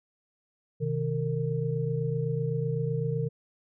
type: tone cluster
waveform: sine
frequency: 128.6 / 156.5 / 457.8 Hz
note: C3 / D#3 / A#4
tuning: -30 / +10 / -31 cents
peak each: -30 / -30 / -32 dBFS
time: 0.8-3.29 s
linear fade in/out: 20 ms
effects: none